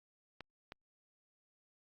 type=clicks; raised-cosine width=0.3 ms; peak=-30 dBFS; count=2; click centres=0.407 / 0.721 s; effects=Opus 48 kbps